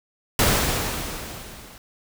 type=noise with level ramp; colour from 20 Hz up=pink; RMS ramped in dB=-17 to -45 dBFS; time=0.39-1.78 s; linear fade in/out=2 ms; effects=none